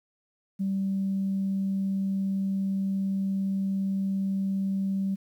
sine tone, 194.1 Hz, G3, 17 cents flat, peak -24 dBFS, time 0.59-5.16 s, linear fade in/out 20 ms, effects tanh soft clip ceiling -20 dBFS + 10-bit

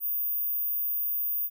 sine tone, 14917 Hz, A#9, in tune, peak -26 dBFS, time 0-1.5 s, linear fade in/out 50 ms, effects none

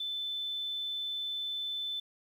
sine tone, 3520 Hz, A7, in tune, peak -33 dBFS, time 0-2 s, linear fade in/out 5 ms, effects 10-bit

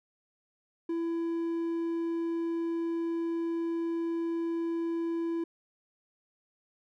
triangle tone, 334 Hz, E4, 23 cents sharp, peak -27 dBFS, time 0.89-5.44 s, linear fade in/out 5 ms, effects none

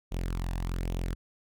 sawtooth tone with flanger, 43.65 Hz, F1, in tune, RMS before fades -32 dBFS, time 0.11-1.15 s, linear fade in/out 20 ms, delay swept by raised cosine 0.31 to 1.14 ms, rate 1.2 Hz, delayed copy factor +0.55, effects none

